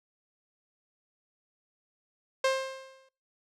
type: tone with exponential decay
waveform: sawtooth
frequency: 530 Hz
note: C5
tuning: 22 cents sharp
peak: -18 dBFS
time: 2.44-3.09 s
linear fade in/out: 5 ms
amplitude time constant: 140 ms
effects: noise-tail reverb RT60 0.4 s tail -26 dB re dry + low-pass 7000 Hz 12 dB/octave